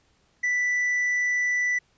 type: tone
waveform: triangle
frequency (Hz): 1975.5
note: B6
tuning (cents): 0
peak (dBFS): -20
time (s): 0.43-1.79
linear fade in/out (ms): 10
effects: pink hiss -65 dBFS RMS until 1.97 s + resampled to 16000 Hz